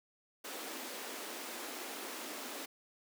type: high-pass noise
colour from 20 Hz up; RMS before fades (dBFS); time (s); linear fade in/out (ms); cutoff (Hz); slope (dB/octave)
pink; -44; 0.44-2.66; 10; 240; 48
effects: none